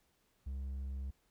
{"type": "tone with hard clipping", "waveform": "sine", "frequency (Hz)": 67.3, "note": "C2", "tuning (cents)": 49, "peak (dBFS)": -39, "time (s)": [0.46, 1.11], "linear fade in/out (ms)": 10, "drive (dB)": 3, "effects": ["pink hiss -75 dBFS RMS until 1.3 s"]}